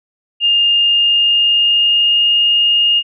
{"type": "tone with pitch glide", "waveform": "sine", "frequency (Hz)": [2819, 2840], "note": ["F7", "F7"], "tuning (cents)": [16, 28], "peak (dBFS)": -9, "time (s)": [0.4, 3.03], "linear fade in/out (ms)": 50, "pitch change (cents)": 12, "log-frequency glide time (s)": [0.7, 2.23], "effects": []}